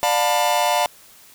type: chord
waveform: 45% pulse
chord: B half-diminished seventh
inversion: first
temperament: just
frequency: 592.7 / 711.2 / 889 / 987.8 Hz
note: D5 / F5 / A5 / B5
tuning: +16 / +31 / +18 / 0 cents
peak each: -23 / -21 / -22 / -24 dBFS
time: 0.03-0.86 s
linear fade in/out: 0 ms
effects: white hiss -48 dBFS RMS until 1.34 s